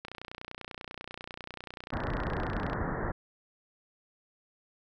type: click train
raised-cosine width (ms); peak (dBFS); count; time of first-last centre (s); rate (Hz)
0.3; -24; 82; 0.05-2.732; 30.2
type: low-pass noise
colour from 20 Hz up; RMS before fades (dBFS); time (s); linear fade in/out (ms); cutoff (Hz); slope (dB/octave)
pink; -33; 1.92-3.12; 10; 1900; 96
effects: none